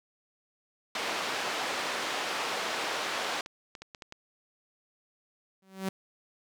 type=band-pass noise; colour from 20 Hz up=pink; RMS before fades=-33 dBFS; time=0.95-3.41 s; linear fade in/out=2 ms; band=520 to 4800 Hz; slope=12 dB/octave
type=clicks; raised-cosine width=0.2 ms; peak=-26 dBFS; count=7; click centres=3.248 / 3.461 / 3.752 / 3.82 / 3.948 / 4.022 / 4.124 s
type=tone with exponential growth; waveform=sawtooth; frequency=191.1 Hz; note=G3; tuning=44 cents flat; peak=-23 dBFS; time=5.62-5.89 s; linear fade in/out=5 ms; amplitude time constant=58 ms
effects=none